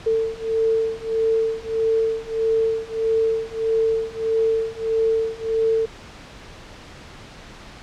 sine beating tone pair, 446.9 / 448.5 Hz, A4 / A4, +27 / +33 cents, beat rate 1.6 Hz, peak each -22 / -21 dBFS, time 0.06-5.86 s, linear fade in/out 10 ms, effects pink hiss -41 dBFS RMS until 7.82 s + low-pass 5000 Hz 12 dB/octave

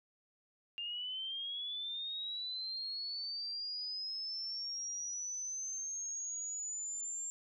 sine linear sweep, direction up, 2794 to 7390 Hz, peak -38 dBFS, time 0.78-7.3 s, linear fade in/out 0 ms, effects none

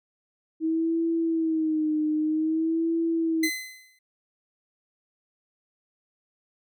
sine tone with vibrato, 318.5 Hz, D#4, 41 cents sharp, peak -22 dBFS, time 0.6-3.5 s, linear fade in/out 50 ms, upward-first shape sine, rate 0.52 Hz, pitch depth 68 cents each way
sawtooth tone with exponential decay, 2040 Hz, C7, 44 cents flat, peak -19 dBFS, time 3.43-3.99 s, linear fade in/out 5 ms, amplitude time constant 120 ms
effects none

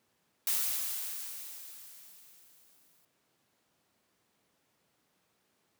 blue noise with exponential decay, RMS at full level -29 dBFS, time 0.47-3.05 s, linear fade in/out 1 ms, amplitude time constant 560 ms, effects pink hiss -74 dBFS RMS until 5.79 s + high-pass 150 Hz 12 dB/octave

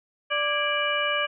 harmonic tone with a mistuned harmonic, 587.3 Hz, D5, in tune, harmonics 1 / 2 / 3 / 4 / 5, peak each -29 / -29 / -29 / -29 / -29 dBFS, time 0.3-1.27 s, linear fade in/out 20 ms, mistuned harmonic 3, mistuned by -120 cents, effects none

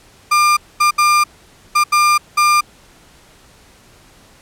35% pulse tone bursts at uneven times, 1200 Hz, D6, 37 cents sharp, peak -8 dBFS, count 6, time 0.31-0.57 / 0.8-0.91 / 0.98-1.24 / 1.75-1.84 / 1.92-2.18 / 2.37-2.61 s, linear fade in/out 10 ms, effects pink hiss -47 dBFS RMS until 4.41 s + low-pass 11000 Hz 12 dB/octave

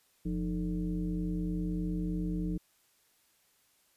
sine tone with frequency modulation, 174.61 Hz, F3, in tune, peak -30 dBFS, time 0.25-2.58 s, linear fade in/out 10 ms, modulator 133 Hz, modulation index 1.1, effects white hiss -69 dBFS RMS until 3.96 s + resampled to 32000 Hz

